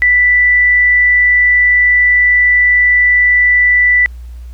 sine tone, 1975.5 Hz, B6, in tune, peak -6 dBFS, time 0.02-4.06 s, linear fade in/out 0 ms, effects added 60 Hz sine -26 dBFS peak until 4.53 s + pink hiss -51 dBFS RMS until 4.53 s

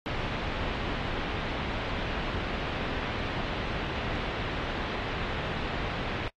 pink low-pass noise, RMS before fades -33 dBFS, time 0.06-6.28 s, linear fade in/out 0 ms, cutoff 3500 Hz, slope 24 dB/octave, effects noise-tail reverb RT60 0.1 s tail -24 dB re dry + AAC 32 kbps

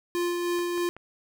square tone with tremolo, 349.2 Hz, F4, in tune, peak -25 dBFS, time 0.15-0.89 s, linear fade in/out 0 ms, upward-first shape sine, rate 3.2 Hz, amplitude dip 30%
click train, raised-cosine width 0.5 ms, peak -29 dBFS, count 3, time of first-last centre 0.59-0.966 s, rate 5.32 Hz
effects none

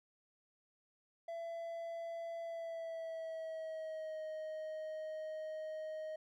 triangle tone with pitch glide, 670 to 625.1 Hz, E5 to D#5, +28 to +8 cents, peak -39 dBFS, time 1.28-6.16 s, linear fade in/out 5 ms, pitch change -120 cents, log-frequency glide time 2.42-4.22 s, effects none

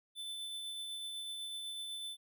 square tone with tremolo, 3520 Hz, A7, in tune, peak -40 dBFS, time 0.15-2.17 s, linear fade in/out 50 ms, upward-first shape triangle, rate 8 Hz, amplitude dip 25%, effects none

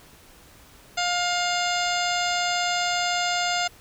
harmonic tone with a mistuned harmonic, 707 Hz, F5, 21 cents sharp, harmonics 1 / 2 / 3 / 4 / 5 / 6 / 7 / 9 / 10, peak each -26 / -29 / -31 / -32 / -33 / -34 / -34 / -36 / -36 dBFS, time 0.97-3.68 s, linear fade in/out 10 ms, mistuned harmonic 10, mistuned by +60 cents, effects pink hiss -51 dBFS RMS until 3.8 s

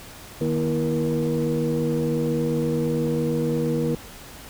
sine tone cluster, 154.3 / 238.6 / 327.3 / 474.4 Hz, D#3 / A#3 / E4 / A#4, -14 / +41 / -12 / +30 cents, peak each -24 / -25 / -27 / -24 dBFS, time 0.41-3.95 s, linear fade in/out 2 ms, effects tanh soft clip ceiling -15 dBFS + pink hiss -42 dBFS RMS until 4.49 s

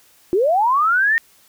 sine linear sweep, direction up, 337 to 1864.7 Hz, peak -13 dBFS, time 0.33-1.18 s, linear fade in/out 0 ms, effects white hiss -53 dBFS RMS until 1.48 s

